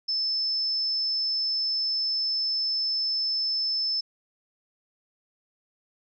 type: tone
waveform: sine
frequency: 5260 Hz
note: E8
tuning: 5 cents flat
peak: -24 dBFS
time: 0.08-4.01 s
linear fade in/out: 10 ms
effects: none